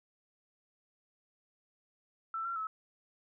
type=tone with pitch steps; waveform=sine; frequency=1330 / 1367 / 1297 Hz; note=E6 / F6 / E6; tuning=+15 / -37 / -28 cents; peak=-34 dBFS; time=2.34-2.67 s; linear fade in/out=2 ms; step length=110 ms; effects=none